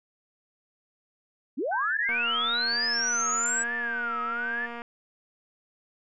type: linear sweep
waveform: sine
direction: up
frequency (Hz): 210.6 to 7902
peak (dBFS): -26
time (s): 1.57-3.64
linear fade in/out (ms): 20
type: tone with vibrato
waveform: sine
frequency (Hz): 1500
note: F#6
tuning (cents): +23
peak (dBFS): -28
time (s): 1.71-4.67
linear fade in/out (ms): 20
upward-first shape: triangle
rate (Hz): 1.1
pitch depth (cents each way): 300
type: click train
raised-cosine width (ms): 0.5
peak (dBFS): -24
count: 645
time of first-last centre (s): 2.09-4.819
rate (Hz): 236
effects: none